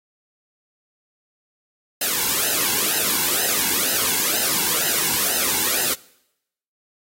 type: noise with flanger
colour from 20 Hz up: white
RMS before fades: -21 dBFS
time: 2.01-5.94 s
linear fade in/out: 5 ms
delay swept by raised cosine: 0.87 to 1.64 ms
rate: 2.1 Hz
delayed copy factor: -0.8
effects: noise-tail reverb RT60 0.8 s tail -22 dB re dry + AAC 48 kbps